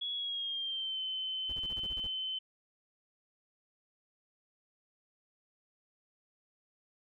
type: tone with pitch glide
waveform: sine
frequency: 3358 to 3062 Hz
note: G#7 to G7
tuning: +18 to -41 cents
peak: -34 dBFS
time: 0.01-2.39 s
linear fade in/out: 10 ms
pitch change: -159 cents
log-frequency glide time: 0.14-1.01 s
type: noise bursts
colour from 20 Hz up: brown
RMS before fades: -45 dBFS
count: 9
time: 1.49-2.072 s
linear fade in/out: 5 ms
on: 38 ms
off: 30 ms
effects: none